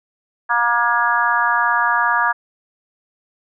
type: harmonic tone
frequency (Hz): 237.5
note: A#3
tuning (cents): +33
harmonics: 3 / 4 / 5 / 6 / 7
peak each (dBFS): -25 / -19 / -20 / -22 / -19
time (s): 0.49-2.33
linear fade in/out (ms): 20
effects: none